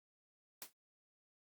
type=noise with exponential decay; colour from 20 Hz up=white; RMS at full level=-43 dBFS; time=0.62-0.73 s; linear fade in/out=0 ms; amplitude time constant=23 ms; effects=high-pass 150 Hz 12 dB/octave + Opus 48 kbps